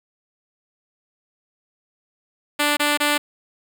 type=tone bursts; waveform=5% pulse; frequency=293.7 Hz; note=D4; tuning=in tune; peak=-6 dBFS; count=3; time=2.59-3.18 s; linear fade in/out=10 ms; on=180 ms; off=25 ms; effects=none